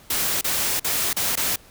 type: noise with dropouts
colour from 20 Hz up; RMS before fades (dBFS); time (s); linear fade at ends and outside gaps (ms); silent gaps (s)
white; -23; 0.1-1.56; 5; 0.412-0.443 / 0.797-0.844 / 1.131-1.165 / 1.356-1.372
effects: pink hiss -50 dBFS RMS until 1.7 s